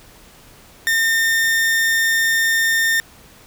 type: tone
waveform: 40% pulse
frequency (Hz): 1815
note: A#6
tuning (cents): -47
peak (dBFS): -14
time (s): 0.87-3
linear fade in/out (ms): 0
effects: pink hiss -46 dBFS RMS until 3.46 s